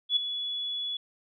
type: tone with ADSR envelope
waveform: sine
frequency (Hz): 3405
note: G#7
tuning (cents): +42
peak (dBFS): -19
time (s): 0.09-0.97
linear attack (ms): 75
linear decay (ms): 7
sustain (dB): -11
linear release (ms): 4
effects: none